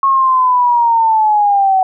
sine linear sweep, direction down, 1095 to 749 Hz, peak -8 dBFS, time 0.03-1.83 s, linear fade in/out 2 ms, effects none

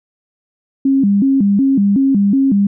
sine tone with vibrato, 233.1 Hz, A#3, in tune, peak -9 dBFS, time 0.85-2.67 s, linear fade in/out 5 ms, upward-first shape square, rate 2.7 Hz, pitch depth 260 cents each way, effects none

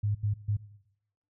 sine tone bursts at uneven times, 103.83 Hz, G#2, in tune, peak -25 dBFS, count 3, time 0.03-0.15 / 0.23-0.34 / 0.48-0.57 s, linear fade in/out 10 ms, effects noise-tail reverb RT60 0.8 s tail -18 dB re dry

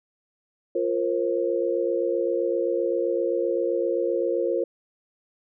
sine chord, F suspended fourth, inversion none, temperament equal with one note detuned, 349.2 / 466.2 / 533.9 Hz, F4 / Bb4 / C5, 0 / 0 / +35 cents, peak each -26 dBFS, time 0.75-4.64 s, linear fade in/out 5 ms, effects none

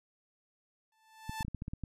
sawtooth tone with exponential growth, 880 Hz, A5, in tune, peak -31 dBFS, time 0.92-1.43 s, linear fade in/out 2 ms, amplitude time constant 110 ms
clicks, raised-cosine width 5 ms, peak -26 dBFS, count 9, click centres 1.295 / 1.408 / 1.449 / 1.482 / 1.547 / 1.621 / 1.681 / 1.735 / 1.837 s
effects resampled to 32000 Hz

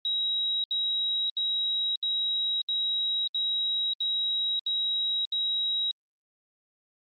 sine tone bursts, 3836 Hz, A#7, 49 cents sharp, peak -25 dBFS, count 9, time 0.05-5.912 s, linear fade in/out 2 ms, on 590 ms, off 69 ms, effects Opus 48 kbps

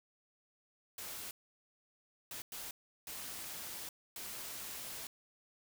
white noise bursts at uneven times, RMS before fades -45 dBFS, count 5, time 0.98-1.31 / 2.31-2.42 / 2.52-2.71 / 3.07-3.89 / 4.16-5.07 s, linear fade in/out 2 ms, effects none

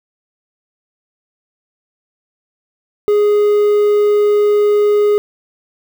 triangle tone with quantisation, 415.3 Hz, G#4, in tune, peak -7 dBFS, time 3.08-5.18 s, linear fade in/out 0 ms, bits 6, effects none

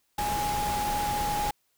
sine tone in noise, 830 Hz, G#5, 1 cent flat, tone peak -27 dBFS, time 0.18-1.51 s, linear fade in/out 5 ms, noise pink, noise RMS -33 dBFS, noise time 0.18-1.51 s, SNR +3 dB, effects white hiss -72 dBFS RMS until 1.77 s

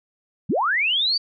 sine linear sweep, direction up, 113.7 to 4691 Hz, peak -18 dBFS, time 0.49-1.18 s, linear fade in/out 10 ms, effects none

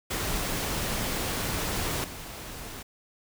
pink noise with level steps, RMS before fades -30 / -40 dBFS, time 0.1-2.83 s, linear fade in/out 10 ms, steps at 2.04 s, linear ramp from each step 2 ms, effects none

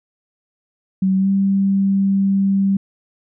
sine tone with pitch glide, 190 to 195.68 Hz, F#3 to G3, +46 to -3 cents, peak -13 dBFS, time 1.02-2.77 s, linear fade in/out 5 ms, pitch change +51 cents, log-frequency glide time 1.17-1.29 s, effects none

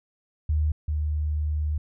sine tone pair in turn, 76.4 / 75.74 Hz, D#2 / D#2, -31 / -46 cents, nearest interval unison, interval 15 cents, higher first, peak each -20 / -23 dBFS, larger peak first, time 0.49-0.72 / 0.88-1.78 s, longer second, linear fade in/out 5 ms, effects none

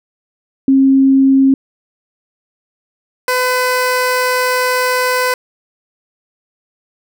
sine / 15% pulse tone pair in turn, 269.1 / 504.5 Hz, C4 / B4, +49 / +37 cents, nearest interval major seventh, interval 1088 cents, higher second, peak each -6 dBFS, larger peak neither, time 0.68-1.54 / 3.28-5.34 s, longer second, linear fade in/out 2 ms, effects none

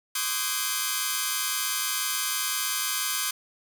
5% pulse tone cluster, 1040 / 1168 / 1262 / 1519 / 1626 Hz, C6 / D6 / D#6 / F#6 / G#6, -11 / -10 / +24 / +45 / -37 cents, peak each -21 dBFS, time 0.15-3.31 s, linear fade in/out 5 ms, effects none

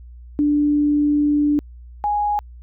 sine tone pair in turn, 293.7 / 829.1 Hz, D4 / G#5, 0 / -3 cents, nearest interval octave + tritone, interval 1797 cents, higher second, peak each -14 / -17 dBFS, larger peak first, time 0.39-1.59 / 2.04-2.39 s, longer first, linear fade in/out 0 ms, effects added 60 Hz sine -37 dBFS peak until 2.62 s

